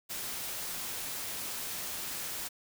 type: noise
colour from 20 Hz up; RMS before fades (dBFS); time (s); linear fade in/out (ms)
white; -38; 0.09-2.49; 20
effects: none